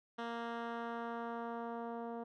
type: tone with low-pass filter sweep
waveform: 10% pulse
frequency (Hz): 233.1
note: A#3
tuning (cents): 0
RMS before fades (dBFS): -42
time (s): 0.18-2.24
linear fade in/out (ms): 10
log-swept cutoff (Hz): 2900 to 680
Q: 0.89
effects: none